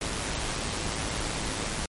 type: noise with amplitude modulation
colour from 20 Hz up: pink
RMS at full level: -29 dBFS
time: 0.01-1.86 s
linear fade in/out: 5 ms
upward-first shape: sine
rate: 109 Hz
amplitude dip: 45%
effects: MP3 48 kbps